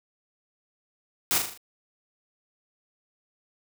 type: noise with echo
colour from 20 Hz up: white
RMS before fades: -24 dBFS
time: 1.31-1.38 s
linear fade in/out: 0 ms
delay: 39 ms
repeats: 5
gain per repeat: -5 dB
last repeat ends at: 1.575 s
effects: none